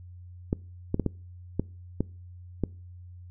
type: clicks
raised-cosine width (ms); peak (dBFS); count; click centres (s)
3; -12; 7; 0.529 / 0.944 / 0.997 / 1.063 / 1.596 / 2.006 / 2.637
effects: noise-tail reverb RT60 0.4 s tail -24 dB re dry + added 89 Hz sine -43 dBFS peak until 3.3 s